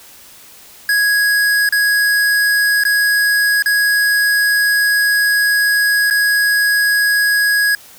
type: tone with dropouts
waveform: square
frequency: 1661.2 Hz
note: G#6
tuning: in tune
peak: -12 dBFS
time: 0.89-7.75 s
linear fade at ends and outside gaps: 2 ms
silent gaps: 1.69-1.724 / 2.837-2.851 / 3.624-3.659 / 6.101-6.108 s
effects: white hiss -41 dBFS RMS until 7.98 s